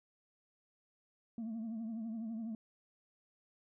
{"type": "tone with vibrato", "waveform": "sine", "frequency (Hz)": 224.6, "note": "A3", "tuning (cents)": 36, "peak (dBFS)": -36, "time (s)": [1.38, 2.55], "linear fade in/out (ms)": 2, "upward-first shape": "triangle", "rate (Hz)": 12, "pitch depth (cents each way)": 85, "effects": ["tanh soft clip ceiling -37 dBFS"]}